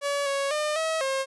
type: tone with pitch steps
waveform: sawtooth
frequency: 568 / 555 / 604 / 642 / 536 Hz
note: C#5 / C#5 / D5 / E5 / C5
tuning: +42 / +2 / +48 / -46 / +42 cents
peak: -21 dBFS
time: 0.01-1.26 s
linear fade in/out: 50 ms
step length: 250 ms
effects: resampled to 24000 Hz